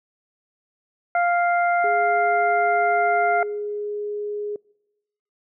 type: harmonic tone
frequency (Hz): 698.5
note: F5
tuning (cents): 0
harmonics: 1 / 2 / 3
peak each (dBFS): -18 / -24 / -29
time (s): 1.15-3.43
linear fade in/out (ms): 2
type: tone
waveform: sine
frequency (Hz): 415.3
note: G#4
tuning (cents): 0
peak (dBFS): -25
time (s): 1.84-4.56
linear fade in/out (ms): 2
effects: noise-tail reverb RT60 1.0 s tail -26 dB re dry